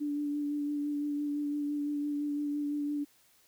sine tone with vibrato, 291.7 Hz, D4, 12 cents flat, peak -30 dBFS, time 0-3.05 s, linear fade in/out 20 ms, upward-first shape sine, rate 5.9 Hz, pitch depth 17 cents each way, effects white hiss -65 dBFS RMS until 3.47 s

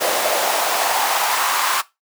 pink noise with high-pass filter sweep, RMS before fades -19 dBFS, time 0-1.82 s, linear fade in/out 20 ms, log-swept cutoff 570 to 1100 Hz, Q 2.9, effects noise-tail reverb RT60 0.2 s tail -18 dB re dry

